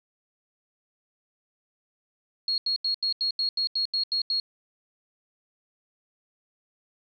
sine tone bursts, 4300 Hz, C8, 47 cents sharp, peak -23 dBFS, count 11, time 2.48-4.4 s, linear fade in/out 2 ms, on 100 ms, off 82 ms, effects none

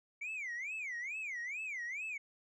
sine tone with vibrato, 2217 Hz, C#7, in tune, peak -36 dBFS, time 0.21-2.18 s, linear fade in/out 10 ms, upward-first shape sine, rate 2.3 Hz, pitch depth 290 cents each way, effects tanh soft clip ceiling -37 dBFS

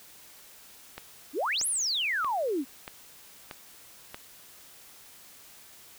click train, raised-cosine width 0.3 ms, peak -22 dBFS, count 6, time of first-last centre 0.98-4.145 s, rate 1.58 Hz
sine exponential two-way sweep, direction up then down, 246.9 to 11400 to 246.9 Hz, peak -26 dBFS, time 1.33-2.65 s, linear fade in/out 50 ms, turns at 1.67 s
effects white hiss -52 dBFS RMS until 5.98 s

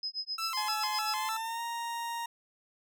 sine tone with tremolo, 5070 Hz, D#8, 32 cents sharp, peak -31 dBFS, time 0.03-1.18 s, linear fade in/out 2 ms, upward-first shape sine, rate 7.7 Hz, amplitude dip 100%
sawtooth tone with vibrato, 1174.7 Hz, D6, in tune, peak -30 dBFS, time 0.38-1.37 s, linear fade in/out 5 ms, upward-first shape square, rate 3.3 Hz, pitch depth 210 cents each way
40% pulse tone with pitch glide, 851 to 933.4 Hz, G#5 to A#5, +42 to +2 cents, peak -33 dBFS, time 0.57-2.26 s, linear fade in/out 5 ms, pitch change +160 cents, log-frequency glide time 1.12-1.62 s
effects none

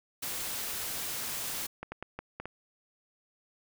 white noise, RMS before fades -36 dBFS, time 0.22-1.67 s, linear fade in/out 10 ms
clicks, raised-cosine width 0.5 ms, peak -23 dBFS, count 6, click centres 1.83 / 1.92 / 2.026 / 2.19 / 2.4 / 2.456 s
effects none

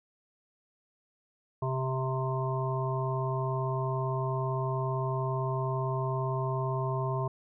harmonic tone, 131.1 Hz, C3, 4 cents sharp, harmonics 1 / 3 / 5 / 7 / 8, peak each -30 / -36 / -37 / -39 / -37 dBFS, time 1.62-7.28 s, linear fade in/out 5 ms, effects none

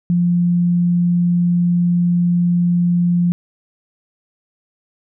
sine tone, 174.61 Hz, F3, in tune, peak -12 dBFS, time 0.1-3.32 s, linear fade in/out 0 ms, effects none

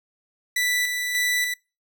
sawtooth tone with tremolo, 1975.5 Hz, B6, in tune, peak -17 dBFS, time 0.56-1.54 s, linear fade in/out 5 ms, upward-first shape square, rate 1.7 Hz, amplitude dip 40%, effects noise-tail reverb RT60 0.3 s tail -26 dB re dry

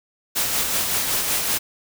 white noise with tremolo, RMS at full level -21 dBFS, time 0.35-1.59 s, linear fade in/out 20 ms, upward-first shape sine, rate 5.3 Hz, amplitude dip 35%, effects none

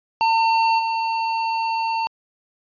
square tone with level steps, 904 Hz, A5, 47 cents sharp, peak -16 / -21 dBFS, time 0.21-2.07 s, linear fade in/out 0 ms, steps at 0.78 s, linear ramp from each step 20 ms, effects resampled to 11025 Hz

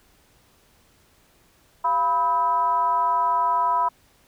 sine tone with frequency modulation, 987.8 Hz, B5, in tune, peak -18 dBFS, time 1.84-3.89 s, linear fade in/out 10 ms, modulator 296 Hz, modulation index 0.63, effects pink hiss -59 dBFS RMS until 4.27 s

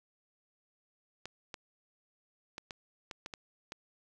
clicks, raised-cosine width 0.2 ms, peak -24 dBFS, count 8, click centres 1.256 / 1.542 / 2.581 / 2.708 / 3.112 / 3.261 / 3.338 / 3.721 s, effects none

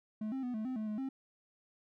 triangle tone with pitch steps, 215.3 / 265.7 / 247.5 / 217 / 257.6 / 216.4 / 212.5 / 266.8 Hz, A3 / C4 / B3 / A3 / C4 / A3 / G#3 / C4, -37 / +27 / +4 / -24 / -27 / -29 / +40 / +34 cents, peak -33 dBFS, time 0.21-1.09 s, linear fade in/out 5 ms, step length 110 ms, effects none

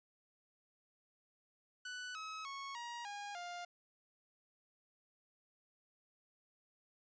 sawtooth tone with pitch steps, 1489 / 1281.4 / 1102.7 / 948.9 / 816.6 / 702.7 Hz, F#6 / E6 / C#6 / A#5 / G#5 / F5, +11 / -49 / -9 / +31 / -29 / +10 cents, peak -40 dBFS, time 1.85-3.65 s, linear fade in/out 5 ms, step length 300 ms, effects resampled to 16000 Hz

